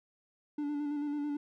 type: tone with vibrato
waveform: triangle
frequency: 292.2 Hz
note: D4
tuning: 9 cents flat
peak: -30 dBFS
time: 0.58-1.37 s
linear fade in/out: 5 ms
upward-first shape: square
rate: 9.1 Hz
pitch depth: 25 cents each way
effects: none